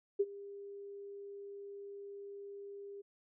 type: tone with ADSR envelope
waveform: sine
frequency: 401.3 Hz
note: G4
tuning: 41 cents sharp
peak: -25 dBFS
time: 0.19-3.02 s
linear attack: 14 ms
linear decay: 43 ms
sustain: -20 dB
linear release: 15 ms
effects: none